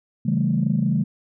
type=chord; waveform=sine; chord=A dominant seventh; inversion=first; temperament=equal; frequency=138.59 / 164.81 / 196 / 220 Hz; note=C#3 / E3 / G3 / A3; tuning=0 / 0 / 0 / 0 cents; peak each=-23 dBFS; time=0.25-1.04 s; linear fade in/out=10 ms; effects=tanh soft clip ceiling -9 dBFS